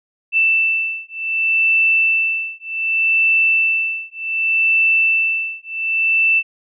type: beating tone pair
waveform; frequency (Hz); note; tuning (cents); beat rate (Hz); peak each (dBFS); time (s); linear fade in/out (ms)
sine; 2659 / 2659.66; E7 / E7; +14 / +15; 0.66; -17; 0.32-6.43; 50
effects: none